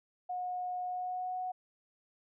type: tone with pitch glide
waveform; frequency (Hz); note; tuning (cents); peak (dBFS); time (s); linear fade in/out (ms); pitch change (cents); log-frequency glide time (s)
sine; 725 to 736.4; F#5 to F#5; -35 to -8; -34; 0.29-1.52; 10; +27; 0.83-1.37
effects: none